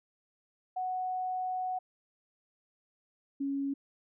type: tone pair in turn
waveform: sine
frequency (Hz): 740 / 277.2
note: F#5 / C#4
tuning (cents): 0 / 0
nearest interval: octave + perfect fourth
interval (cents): 1700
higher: first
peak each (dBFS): -31 / -30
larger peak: second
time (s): 0.76-1.79 / 3.4-3.74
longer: first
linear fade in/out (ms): 10
effects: none